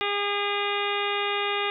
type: harmonic tone with a mistuned harmonic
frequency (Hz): 406.7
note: G#4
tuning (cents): -36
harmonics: 1 / 2 / 3 / 4 / 5 / 6 / 7 / 8 / 9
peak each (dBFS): -30 / -32 / -31 / -37 / -33 / -33 / -34 / -38 / -36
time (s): 0.01-1.7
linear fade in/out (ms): 0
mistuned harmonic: 8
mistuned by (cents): +45
effects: none